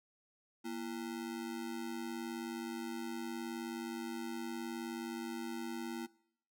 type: ring-modulated tone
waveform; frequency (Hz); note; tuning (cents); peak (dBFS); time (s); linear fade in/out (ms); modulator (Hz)
square; 285.9; D4; -46; -37; 0.64-6.07; 20; 49.6
effects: noise-tail reverb RT60 0.7 s tail -22 dB re dry